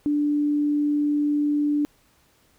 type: tone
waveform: sine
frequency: 293.7 Hz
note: D4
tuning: in tune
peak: -19 dBFS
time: 0.06-1.85 s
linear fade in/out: 0 ms
effects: pink hiss -61 dBFS RMS until 2.58 s